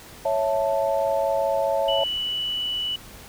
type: chord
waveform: sine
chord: A major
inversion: first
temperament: equal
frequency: 554.4 / 659.3 / 880 Hz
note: C#5 / E5 / A5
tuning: 0 / 0 / 0 cents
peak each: -23 / -24 / -27 dBFS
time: 0.25-2.04 s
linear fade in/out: 5 ms
type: tone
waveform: sine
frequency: 2960 Hz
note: F#7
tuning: in tune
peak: -24 dBFS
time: 1.88-2.96 s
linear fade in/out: 5 ms
effects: pink hiss -44 dBFS RMS until 3.28 s